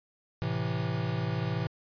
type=chord; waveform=square; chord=A minor; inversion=none; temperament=equal; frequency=110 / 130.81 / 164.81 Hz; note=A2 / C3 / E3; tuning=0 / 0 / 0 cents; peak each=-34 dBFS; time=0.42-1.67 s; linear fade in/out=0 ms; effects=resampled to 11025 Hz